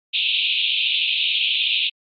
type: band-pass noise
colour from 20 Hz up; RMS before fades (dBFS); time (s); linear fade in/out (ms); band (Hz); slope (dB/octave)
pink; -21; 0.13-1.9; 20; 2500 to 3800; 96
effects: Opus 32 kbps